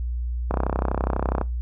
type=click train; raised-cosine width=1 ms; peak=-9 dBFS; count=30; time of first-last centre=0.51-1.413 s; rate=32.1 Hz; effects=noise-tail reverb RT60 0.2 s tail -20 dB re dry + added 60 Hz sine -24 dBFS peak until 1.61 s